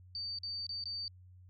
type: tone with dropouts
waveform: sine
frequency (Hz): 4600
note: D8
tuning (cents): -37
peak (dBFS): -37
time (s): 0.15-1.08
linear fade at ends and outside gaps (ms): 1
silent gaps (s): 0.387-0.433 / 0.667-0.692 / 0.839-0.856
effects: added 91 Hz sine -54 dBFS peak until 1.49 s